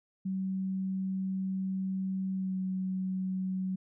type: tone with pitch glide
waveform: sine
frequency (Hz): 190 to 187.49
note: F#3 to F#3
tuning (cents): +46 to +23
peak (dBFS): -30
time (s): 0.25-3.76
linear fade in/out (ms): 10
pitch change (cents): -23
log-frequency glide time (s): 2.33-2.57
effects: none